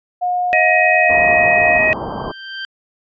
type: tone with pitch glide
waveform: sine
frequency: 719 to 703.8 Hz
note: F#5 to F5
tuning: -50 to +13 cents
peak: -15 dBFS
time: 0.21-1.79 s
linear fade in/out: 20 ms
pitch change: -37 cents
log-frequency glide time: 0.98-1.11 s
type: harmonic tone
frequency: 630 Hz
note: D#5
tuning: 21 cents sharp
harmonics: 1 / 3 / 4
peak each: -17 / -15 / -15 dBFS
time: 0.53-1.93 s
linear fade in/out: 0 ms
type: low-pass noise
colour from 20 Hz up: white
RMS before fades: -25 dBFS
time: 1.09-2.32 s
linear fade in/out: 10 ms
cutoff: 1100 Hz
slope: 48 dB/octave
type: tone with exponential growth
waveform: 25% pulse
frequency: 1568 Hz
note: G6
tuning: in tune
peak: -19 dBFS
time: 1.45-2.65 s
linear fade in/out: 1 ms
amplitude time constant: 260 ms
effects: resampled to 16000 Hz